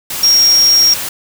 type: tone in noise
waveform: sine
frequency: 5588 Hz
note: F8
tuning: in tune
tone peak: -6 dBFS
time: 0.23-0.94 s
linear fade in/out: 5 ms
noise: white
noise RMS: -21 dBFS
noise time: 0.1-1.09 s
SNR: +12 dB
effects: none